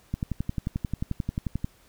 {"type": "click train", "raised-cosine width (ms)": 5, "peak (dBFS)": -15, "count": 18, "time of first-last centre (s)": [0.14, 1.644], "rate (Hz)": 11.3, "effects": ["pink hiss -59 dBFS RMS until 1.88 s"]}